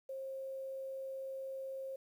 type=tone with quantisation; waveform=sine; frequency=534 Hz; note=C5; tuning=35 cents sharp; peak=-40 dBFS; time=0.09-1.96 s; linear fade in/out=5 ms; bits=11; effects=none

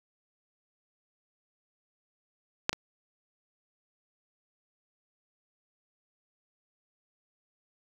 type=clicks; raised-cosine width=0.2 ms; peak=-6 / -16 dBFS; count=2; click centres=2.694 / 2.73 s; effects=8-bit

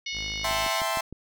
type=harmonic tone; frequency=730 Hz; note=F#5; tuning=24 cents flat; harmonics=3 / 4 / 5 / 6 / 7 / 8; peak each=-34 / -36 / -38 / -40 / -41 / -42 dBFS; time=0.06-0.81 s; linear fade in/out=5 ms
type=tone; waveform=sawtooth; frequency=52.6 Hz; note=G#1; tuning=23 cents sharp; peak=-34 dBFS; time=0.12-0.7 s; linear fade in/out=50 ms
type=chord; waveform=sawtooth; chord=A minor seventh; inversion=second; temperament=equal; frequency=659.3 / 784 / 880 / 1046.5 Hz; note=E5 / G5 / A5 / C6; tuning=0 / 0 / 0 / 0 cents; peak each=-26 / -30 / -30 / -26 dBFS; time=0.44-1.01 s; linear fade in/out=5 ms
type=click train; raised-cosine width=3 ms; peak=-26 dBFS; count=5; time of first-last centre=0.51-1.126 s; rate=6.49 Hz
effects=none

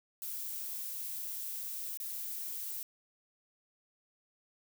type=noise with dropouts; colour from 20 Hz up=violet; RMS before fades=-40 dBFS; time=0.22-2.83 s; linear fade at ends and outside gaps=1 ms; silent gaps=1.974-2 s; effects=none

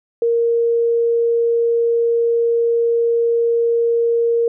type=tone; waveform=sine; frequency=466.2 Hz; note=A#4; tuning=in tune; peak=-13 dBFS; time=0.22-4.48 s; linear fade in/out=2 ms; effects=none

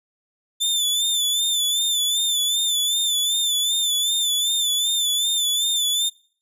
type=tone with vibrato; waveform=sawtooth; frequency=3527 Hz; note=A7; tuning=3 cents sharp; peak=-16 dBFS; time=0.6-6.1 s; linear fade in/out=20 ms; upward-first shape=sine; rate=2.6 Hz; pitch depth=55 cents each way; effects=noise-tail reverb RT60 0.5 s tail -24 dB re dry + resampled to 32000 Hz

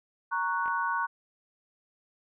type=chord; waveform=sine; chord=F# major; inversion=first; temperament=equal; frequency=932.3 / 1108.7 / 1480 Hz; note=A#5 / C#6 / F#6; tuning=0 / 0 / 0 cents; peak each=-31 dBFS; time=0.31-1.07 s; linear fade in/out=20 ms
type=clicks; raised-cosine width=0.5 ms; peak=-30 dBFS; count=2; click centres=0.659 / 0.68 s
effects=none

